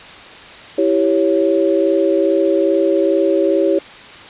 sine chord, C# diminished, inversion first, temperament equal, 329.6 / 392 / 554.4 Hz, E4 / G4 / C#5, 0 / 0 / 0 cents, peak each -16 dBFS, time 0.78-3.79 s, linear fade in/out 5 ms, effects white hiss -36 dBFS RMS until 4.29 s + resampled to 8000 Hz

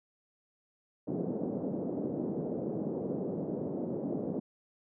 pink band-pass noise, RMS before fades -35 dBFS, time 1.07-4.4 s, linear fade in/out 10 ms, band 170 to 520 Hz, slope 24 dB/octave, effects none

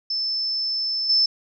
sine tone with level steps, 5274 Hz, E8, in tune, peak -22 / -15 dBFS, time 0.1-1.26 s, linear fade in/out 5 ms, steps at 1.09 s, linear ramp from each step 10 ms, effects none

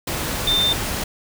sine tone in noise, 3590 Hz, A7, 34 cents sharp, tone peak -16 dBFS, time 0.47-0.73 s, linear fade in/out 5 ms, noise pink, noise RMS -25 dBFS, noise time 0.07-1.04 s, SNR +6 dB, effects none

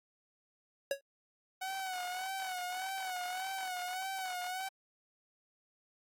square tone with exponential decay, 554.4 Hz, C#5, in tune, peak -28 dBFS, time 0.91-1.01 s, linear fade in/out 2 ms, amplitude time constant 21 ms
sawtooth tone with vibrato, 745 Hz, F#5, 12 cents sharp, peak -33 dBFS, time 1.61-4.69 s, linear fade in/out 10 ms, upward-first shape sine, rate 1.7 Hz, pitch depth 63 cents each way
effects AAC 64 kbps

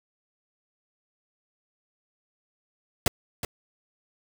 pink noise with echo, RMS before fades -21 dBFS, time 3.06-3.08 s, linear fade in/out 2 ms, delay 370 ms, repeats 1, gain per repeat -10 dB, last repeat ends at 3.45 s, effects none

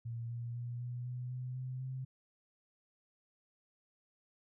sine tone with pitch steps, 116.54 / 118.44 / 120.37 / 122.33 / 124.33 / 126.36 / 128.42 / 130.51 Hz, A#2 / A#2 / B2 / B2 / B2 / B2 / C3 / C3, 0 / +28 / -44 / -16 / +12 / +40 / -32 / -4 cents, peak -38 dBFS, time 0.05-2.05 s, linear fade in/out 10 ms, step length 250 ms, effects none

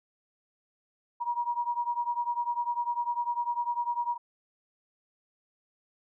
sine beating tone pair, 952 / 962 Hz, A#5 / B5, +36 / -46 cents, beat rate 10 Hz, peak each -30 / -32 dBFS, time 1.2-4.18 s, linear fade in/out 20 ms, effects none

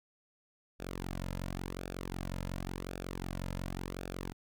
sawtooth tone with flanger, 45.48 Hz, F#1, 29 cents flat, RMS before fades -40 dBFS, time 0.79-4.33 s, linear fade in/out 20 ms, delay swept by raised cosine 0.97 to 2.67 ms, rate 0.92 Hz, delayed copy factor -0.75, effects none

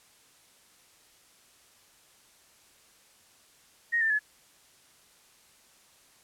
sine tone with pitch steps, 1869 / 1786.7 / 1708 Hz, A#6 / A6 / G#6, +4 / +26 / +48 cents, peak -23 dBFS, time 3.92-4.193 s, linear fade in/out 20 ms, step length 91 ms, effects white hiss -60 dBFS RMS until 6.23 s + low-pass 11000 Hz 12 dB/octave

